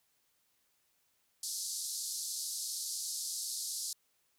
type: band-pass noise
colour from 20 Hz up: pink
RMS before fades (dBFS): -39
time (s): 1.43-3.93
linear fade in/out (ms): 2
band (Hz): 4300 to 12000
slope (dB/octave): 48
effects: white hiss -75 dBFS RMS until 4.38 s